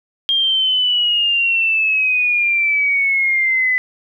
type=exponential sweep; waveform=sine; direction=down; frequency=3223 to 2000 Hz; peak=-13 dBFS; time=0.29-3.78 s; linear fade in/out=0 ms; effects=9-bit